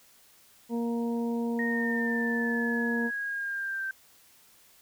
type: harmonic tone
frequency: 234 Hz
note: A#3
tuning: 7 cents sharp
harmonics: 1 / 2 / 3 / 4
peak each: -28 / -34 / -44 / -42 dBFS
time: 0.69-3.11 s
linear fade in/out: 50 ms
type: exponential sweep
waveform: sine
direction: down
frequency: 1863 to 1558 Hz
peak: -30 dBFS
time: 1.59-3.91 s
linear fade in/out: 2 ms
effects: white hiss -59 dBFS RMS until 4.81 s